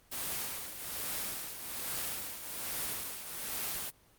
white noise with tremolo, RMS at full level -35 dBFS, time 0.11-3.91 s, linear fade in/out 20 ms, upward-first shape triangle, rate 1.2 Hz, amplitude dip 65%, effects pink hiss -64 dBFS RMS until 4.18 s + Opus 24 kbps

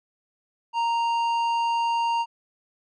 sine tone with tanh clipping, 930 Hz, A#5, 4 cents flat, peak -23 dBFS, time 0.73-2.26 s, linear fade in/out 50 ms, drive 10 dB, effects none

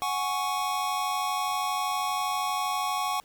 square chord, F# suspended second, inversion none, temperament just, 740 / 832.5 / 1110 Hz, F#5 / G#5 / C#6, 0 / +4 / +2 cents, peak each -33 / -33 / -30 dBFS, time 0.02-3.2 s, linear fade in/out 0 ms, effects pink hiss -60 dBFS RMS until 3.24 s

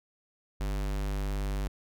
square tone, 49.54 Hz, G1, 19 cents sharp, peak -30 dBFS, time 0.6-1.68 s, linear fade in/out 10 ms, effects none

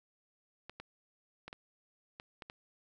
clicks, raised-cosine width 0.3 ms, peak -29 dBFS, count 7, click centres 0.696 / 0.8 / 1.48 / 1.529 / 2.199 / 2.422 / 2.499 s, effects none

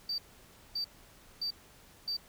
sine tone bursts, 4641 Hz, D8, 21 cents flat, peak -30 dBFS, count 4, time 0.09-2.168 s, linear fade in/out 5 ms, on 92 ms, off 570 ms, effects tanh soft clip ceiling -29 dBFS + pink hiss -58 dBFS RMS until 2.28 s

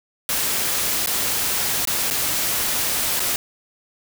white noise with dropouts, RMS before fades -22 dBFS, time 0.29-3.36 s, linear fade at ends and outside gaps 1 ms, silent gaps 1.061-1.072 / 1.852-1.873 / 2.102-2.109 / 3.196-3.202 s, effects none

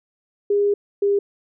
sine tone pair in turn, 407.1 / 402.7 Hz, G#4 / G4, -35 / +47 cents, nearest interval unison, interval 18 cents, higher first, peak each -15 dBFS, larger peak neither, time 0.5-0.74 / 1.02-1.19 s, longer first, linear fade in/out 5 ms, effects none

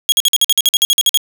sawtooth tone bursts, 3300 Hz, G#7, 12 cents flat, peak -5 dBFS, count 14, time 0.09-1.174 s, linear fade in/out 0 ms, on 31 ms, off 50 ms, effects none

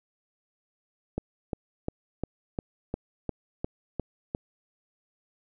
click train, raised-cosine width 2 ms, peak -16 dBFS, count 10, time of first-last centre 1.18-4.349 s, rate 2.84 Hz, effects none

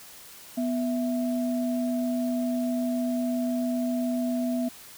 sine tone pair together, 246.9 / 660.6 Hz, B3 / E5, 0 / +4 cents, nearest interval octave + perfect fourth, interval 1704 cents, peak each -25 / -32 dBFS, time 0.57-4.69 s, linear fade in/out 10 ms, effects white hiss -47 dBFS RMS until 4.97 s

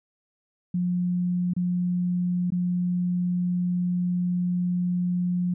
sine tone with dropouts, 178.2 Hz, F3, 35 cents sharp, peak -22 dBFS, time 0.74-5.54 s, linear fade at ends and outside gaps 5 ms, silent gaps 1.536-1.564 / 2.504-2.52 s, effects none

